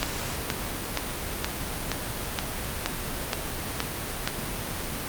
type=click train; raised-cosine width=0.2 ms; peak=-7 dBFS; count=10; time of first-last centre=0.03-4.275 s; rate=2.12 Hz; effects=pink hiss -32 dBFS RMS until 5.08 s + Opus 48 kbps